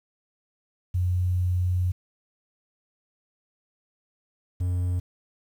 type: tone pair in turn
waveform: sine / triangle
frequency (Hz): 90.2 / 89.47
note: F#2 / F2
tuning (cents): -44 / +42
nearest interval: unison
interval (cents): 14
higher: first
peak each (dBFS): -21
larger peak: neither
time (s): 0.94-1.92 / 4.6-5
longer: first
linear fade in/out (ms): 10
effects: 9-bit